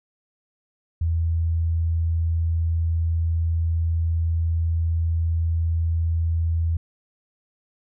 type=tone; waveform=sine; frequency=82.6 Hz; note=E2; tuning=4 cents sharp; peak=-19 dBFS; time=1.01-6.77 s; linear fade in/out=5 ms; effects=none